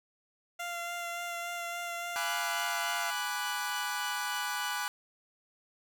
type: tone with vibrato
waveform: 15% pulse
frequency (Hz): 692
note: F5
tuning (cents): -16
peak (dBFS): -29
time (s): 0.59-3.11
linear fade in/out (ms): 10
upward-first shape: sine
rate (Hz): 3.5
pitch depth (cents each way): 13
type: chord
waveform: sawtooth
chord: G# half-diminished seventh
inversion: none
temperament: equal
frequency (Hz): 830.6 / 987.8 / 1174.7 / 1480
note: G#5 / B5 / D6 / F#6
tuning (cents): 0 / 0 / 0 / 0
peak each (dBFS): -35 / -35 / -36 / -32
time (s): 2.16-4.88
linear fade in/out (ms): 0
effects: none